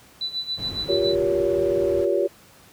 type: tone with tremolo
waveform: sine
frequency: 3979 Hz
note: B7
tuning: 12 cents sharp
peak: -23 dBFS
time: 0.21-1.15 s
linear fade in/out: 2 ms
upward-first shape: sine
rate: 7.2 Hz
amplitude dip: 80%
type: noise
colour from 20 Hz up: brown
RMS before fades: -31 dBFS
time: 0.57-2.06 s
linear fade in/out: 20 ms
type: chord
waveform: sine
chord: G half-diminished seventh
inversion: third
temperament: just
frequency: 352.8 / 392 / 470.4 / 564.5 Hz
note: F4 / G4 / Bb4 / Db5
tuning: +18 / 0 / +16 / +31 cents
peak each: -24 / -23 / -28 / -23 dBFS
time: 0.88-2.28 s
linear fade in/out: 20 ms
effects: pink hiss -51 dBFS RMS until 2.72 s + high-pass 80 Hz 12 dB/octave